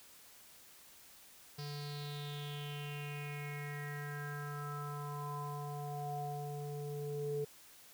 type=tone with low-pass filter sweep; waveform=square; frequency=145.6 Hz; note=D3; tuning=15 cents flat; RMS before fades=-42 dBFS; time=1.58-7.45 s; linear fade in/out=10 ms; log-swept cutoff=4900 to 430 Hz; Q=6.6; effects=white hiss -59 dBFS RMS until 7.93 s